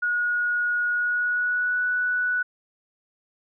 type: tone with pitch glide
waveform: sine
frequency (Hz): 1449 to 1479.4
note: F#6 to F#6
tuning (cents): -37 to -1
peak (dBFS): -21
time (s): 0.02-2.43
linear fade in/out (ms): 10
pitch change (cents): +36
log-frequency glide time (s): 0.91-1.84
effects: none